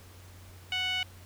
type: tone with band-pass filter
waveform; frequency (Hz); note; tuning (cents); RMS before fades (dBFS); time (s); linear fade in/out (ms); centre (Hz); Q
sawtooth; 740; F#5; 0; -31; 0.72-1.03; 2; 2700; 7
effects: added 91 Hz sine -49 dBFS peak until 1.25 s + pink hiss -55 dBFS RMS until 1.25 s